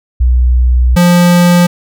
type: tone pair in turn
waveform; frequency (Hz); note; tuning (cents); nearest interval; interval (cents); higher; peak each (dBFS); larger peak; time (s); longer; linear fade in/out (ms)
sine / square; 61.74 / 175.54; B1 / F3; 0 / +9; octave + tritone; 1809; second; -5; neither; 0.2-0.96 / 0.96-1.67; first; 10
effects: none